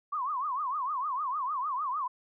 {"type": "tone with vibrato", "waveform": "sine", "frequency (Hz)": 1108.7, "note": "C#6", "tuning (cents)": 0, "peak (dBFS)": -29, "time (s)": [0.12, 2.08], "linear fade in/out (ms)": 10, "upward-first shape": "triangle", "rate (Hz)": 6.6, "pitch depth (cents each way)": 240, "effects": []}